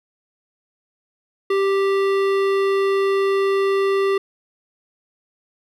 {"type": "tone with hard clipping", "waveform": "sine", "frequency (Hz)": 392, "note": "G4", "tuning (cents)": 0, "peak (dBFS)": -18, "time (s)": [1.5, 4.18], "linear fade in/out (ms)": 5, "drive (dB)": 15, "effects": []}